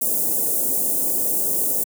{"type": "band-stop noise", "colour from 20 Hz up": "white", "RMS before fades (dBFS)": -21, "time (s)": [0.01, 1.84], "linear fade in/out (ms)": 10, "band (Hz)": [600, 8400], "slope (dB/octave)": 24, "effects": ["high-pass 200 Hz 12 dB/octave"]}